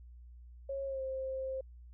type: tone with pitch glide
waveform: sine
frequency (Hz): 547 to 527.8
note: C#5 to C5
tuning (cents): -23 to +15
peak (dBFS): -35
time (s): 0.69-1.61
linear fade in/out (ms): 5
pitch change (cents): -62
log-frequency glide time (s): 0.85-1.02
effects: added 60 Hz sine -50 dBFS peak until 1.93 s